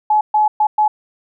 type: tone bursts at uneven times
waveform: sine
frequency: 851 Hz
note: G#5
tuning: 42 cents sharp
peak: -10 dBFS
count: 4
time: 0.1-0.21 / 0.34-0.48 / 0.6-0.67 / 0.78-0.88 s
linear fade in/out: 5 ms
effects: none